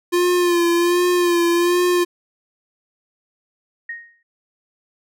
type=tone with vibrato; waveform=square; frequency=349.2 Hz; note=F4; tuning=in tune; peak=-15 dBFS; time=0.12-2.05 s; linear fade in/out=20 ms; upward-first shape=sine; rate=1.3 Hz; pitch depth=38 cents each way
type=tone with exponential decay; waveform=sine; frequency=1864.7 Hz; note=A#6; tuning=in tune; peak=-24 dBFS; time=3.89-4.23 s; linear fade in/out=5 ms; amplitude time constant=72 ms
effects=none